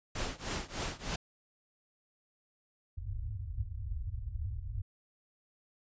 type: noise with tremolo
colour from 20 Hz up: pink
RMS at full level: -34 dBFS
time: 0.15-1.16 s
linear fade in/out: 5 ms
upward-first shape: triangle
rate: 3.3 Hz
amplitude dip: 95%
type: low-pass noise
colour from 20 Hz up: white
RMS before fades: -38 dBFS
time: 2.97-4.82 s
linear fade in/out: 10 ms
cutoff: 110 Hz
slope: 96 dB/octave
effects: resampled to 16000 Hz